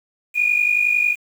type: tone pair together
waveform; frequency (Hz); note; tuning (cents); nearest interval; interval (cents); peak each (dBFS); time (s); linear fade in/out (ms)
sine; 2408 / 2459; D7 / D#7; +43 / -21; unison; 36; -19 / -16; 0.34-1.16; 50
effects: tanh soft clip ceiling -7 dBFS + 7-bit